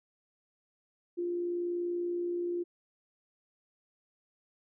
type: tone with amplitude modulation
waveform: sine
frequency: 349.2 Hz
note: F4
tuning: in tune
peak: -29 dBFS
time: 1.17-2.64 s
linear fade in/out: 20 ms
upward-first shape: sine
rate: 60.7 Hz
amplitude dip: 30%
effects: none